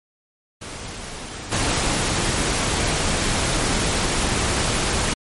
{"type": "noise with level steps", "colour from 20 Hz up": "pink", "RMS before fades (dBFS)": [-33, -21], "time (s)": [0.61, 5.14], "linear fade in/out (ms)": 10, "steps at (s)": 1.51, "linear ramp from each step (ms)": 20, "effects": ["MP3 48 kbps"]}